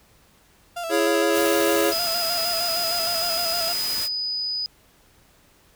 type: tone with vibrato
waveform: 35% pulse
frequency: 678 Hz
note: E5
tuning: 49 cents sharp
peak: -26 dBFS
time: 0.76-3.73 s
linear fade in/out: 10 ms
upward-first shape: square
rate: 6.5 Hz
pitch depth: 44 cents each way
type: chord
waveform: square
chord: C# minor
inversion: first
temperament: just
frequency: 332.6 / 415.8 / 554.4 Hz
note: E4 / G#4 / C#5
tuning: +16 / +2 / 0 cents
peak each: -24 dBFS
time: 0.89-1.94 s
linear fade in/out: 50 ms
type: noise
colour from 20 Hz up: white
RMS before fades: -30 dBFS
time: 1.32-4.09 s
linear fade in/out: 50 ms
type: tone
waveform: sine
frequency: 4978 Hz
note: D#8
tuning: in tune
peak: -24 dBFS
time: 1.92-4.66 s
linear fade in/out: 0 ms
effects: pink hiss -57 dBFS RMS until 5.75 s